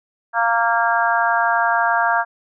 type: harmonic tone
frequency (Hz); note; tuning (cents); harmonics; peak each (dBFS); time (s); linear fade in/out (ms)
231.6; A#3; -11; 3 / 4 / 5 / 6 / 7; -20 / -20 / -24 / -22 / -21; 0.33-2.25; 50
effects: none